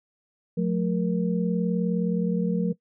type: tone cluster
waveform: sine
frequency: 179.2 / 218.5 / 470.1 Hz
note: F3 / A3 / A#4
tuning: +45 / -12 / +15 cents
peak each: -23 / -28 / -30 dBFS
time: 0.57-2.73 s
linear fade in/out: 10 ms
effects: noise-tail reverb RT60 0.1 s tail -20 dB re dry